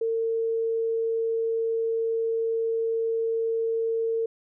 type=tone; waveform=sine; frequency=453.7 Hz; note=A#4; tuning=47 cents flat; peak=-23 dBFS; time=0.01-4.26 s; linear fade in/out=5 ms; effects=none